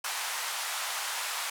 pink band-pass noise, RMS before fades -34 dBFS, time 0.04-1.5 s, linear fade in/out 5 ms, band 810 to 13000 Hz, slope 24 dB/octave, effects none

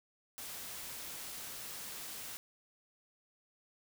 white noise, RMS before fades -45 dBFS, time 0.38-2.37 s, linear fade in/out 0 ms, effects none

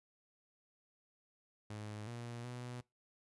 sawtooth tone with pitch steps, 105.9 / 118.9 / 123 Hz, G#2 / A#2 / B2, +34 / +35 / -7 cents, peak -40 dBFS, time 1.7-2.81 s, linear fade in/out 5 ms, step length 370 ms, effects noise-tail reverb RT60 0.2 s tail -22 dB re dry + resampled to 24000 Hz

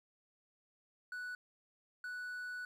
triangle tone bursts at uneven times, 1480 Hz, F#6, in tune, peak -39 dBFS, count 2, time 1.12-1.35 / 2.04-2.65 s, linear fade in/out 2 ms, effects 12-bit

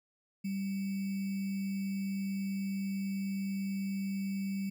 sine tone with sample-and-hold, 195.4 Hz, G3, 5 cents flat, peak -32 dBFS, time 0.44-4.7 s, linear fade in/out 10 ms, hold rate 2450 Hz, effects none

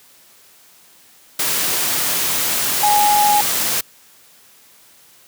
sine tone in noise, 830.6 Hz, G#5, in tune, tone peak -12 dBFS, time 2.83-3.41 s, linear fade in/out 5 ms, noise white, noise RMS -19 dBFS, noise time 1.39-3.81 s, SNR +4 dB, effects white hiss -49 dBFS RMS until 5.27 s + high-pass 100 Hz 12 dB/octave

